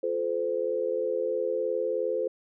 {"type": "tone cluster", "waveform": "sine", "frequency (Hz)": [352.5, 435.5, 515], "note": ["F4", "A4", "C5"], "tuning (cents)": [16, -18, -28], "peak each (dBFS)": [-34, -30, -28], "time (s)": [0.03, 2.28], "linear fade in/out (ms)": 5, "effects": []}